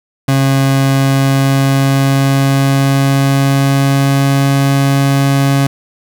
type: tone with pitch glide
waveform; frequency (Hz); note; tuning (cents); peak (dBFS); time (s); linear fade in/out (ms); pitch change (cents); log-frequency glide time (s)
30% pulse; 135.8 to 138.17; C#3 to C#3; -35 to -5; -6; 0.28-5.67; 5; +30; 0.88-4.44
effects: none